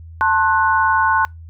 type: chord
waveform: sine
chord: F# diminished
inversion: first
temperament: just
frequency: 888 / 1065.6 / 1480 Hz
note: A5 / C6 / F#6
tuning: +16 / +31 / 0 cents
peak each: -17 dBFS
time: 0.21-1.25 s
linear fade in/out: 0 ms
effects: noise-tail reverb RT60 0.2 s tail -26 dB re dry + added 82 Hz sine -34 dBFS peak until 1.49 s